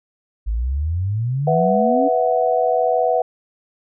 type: exponential sweep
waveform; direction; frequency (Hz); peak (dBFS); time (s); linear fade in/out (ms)
sine; up; 51.1 to 288.5; -18; 0.46-2.09; 20
type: chord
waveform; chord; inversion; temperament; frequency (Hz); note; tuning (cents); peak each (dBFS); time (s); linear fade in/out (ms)
sine; B suspended fourth; none; equal; 493.9 / 659.3 / 740; B4 / E5 / F#5; 0 / 0 / 0; -19; 1.47-3.22; 5
effects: none